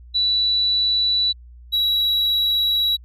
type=tone pair in turn; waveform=sine / triangle; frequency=3951 / 3892 Hz; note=B7 / B7; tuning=0 / -26 cents; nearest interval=unison; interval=26 cents; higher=first; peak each=-16 / -15 dBFS; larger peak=second; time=0.14-1.33 / 1.72-2.97 s; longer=second; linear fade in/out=20 ms; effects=added 60 Hz sine -40 dBFS peak until 3.04 s + resampled to 32000 Hz